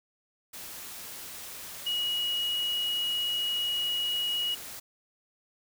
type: tone in noise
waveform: sine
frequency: 2900 Hz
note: F#7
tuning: 35 cents flat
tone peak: -27 dBFS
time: 1.86-4.55 s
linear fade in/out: 10 ms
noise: white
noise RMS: -42 dBFS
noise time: 0.53-4.8 s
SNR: +12 dB
effects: none